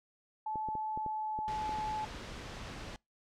sine tone with pitch glide, 866 to 859.5 Hz, A5 to A5, -28 to -41 cents, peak -34 dBFS, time 0.46-2.05 s, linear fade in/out 5 ms, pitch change -13 cents, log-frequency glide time 0.86-1.74 s
clicks, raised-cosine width 2 ms, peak -30 dBFS, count 8, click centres 0.557 / 0.687 / 0.753 / 0.975 / 1.063 / 1.389 / 1.693 / 1.786 s
pink noise, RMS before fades -44 dBFS, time 1.48-2.96 s, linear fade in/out 0 ms
effects noise-tail reverb RT60 0.2 s tail -26 dB re dry + low-pass 5000 Hz 12 dB/octave

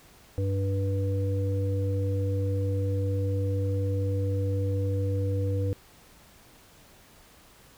harmonic tone, 97.6 Hz, G2, 7 cents flat, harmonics 1 / 3 / 5, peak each -25 / -36 / -33 dBFS, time 0.38-5.73 s, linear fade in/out 0 ms, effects pink hiss -55 dBFS RMS until 7.77 s

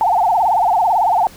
sine tone with vibrato, 799 Hz, G5, 33 cents sharp, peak -11 dBFS, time 0.01-1.27 s, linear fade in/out 0 ms, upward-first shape sine, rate 18 Hz, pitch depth 230 cents each way, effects pink hiss -41 dBFS RMS until 1.36 s

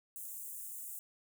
white high-pass noise, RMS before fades -45 dBFS, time 0.16-0.99 s, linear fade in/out 0 ms, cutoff 7300 Hz, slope 48 dB/octave, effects none

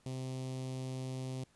sawtooth tone with notch filter, 130 Hz, C3, 11 cents flat, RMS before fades -40 dBFS, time 0.06-1.44 s, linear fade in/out 2 ms, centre 1500 Hz, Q 0.58, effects pink hiss -69 dBFS RMS until 1.55 s + resampled to 24000 Hz

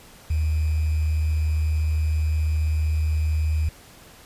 sine tone with sample-and-hold, 77.78 Hz, D#2, in tune, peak -19 dBFS, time 0.3-3.69 s, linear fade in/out 5 ms, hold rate 2450 Hz, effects pink hiss -48 dBFS RMS until 4.25 s + resampled to 32000 Hz

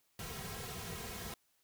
pink noise with comb filter, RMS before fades -44 dBFS, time 0.19-1.34 s, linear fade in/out 2 ms, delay 3.4 ms, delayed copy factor -1, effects white hiss -75 dBFS RMS until 1.63 s

